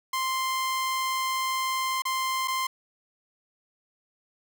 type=tone with dropouts; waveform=sawtooth; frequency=1046.5 Hz; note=C6; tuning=in tune; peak=-22 dBFS; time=0.13-2.67 s; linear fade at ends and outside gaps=5 ms; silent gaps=2.021-2.052 / 2.476-2.48 s; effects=none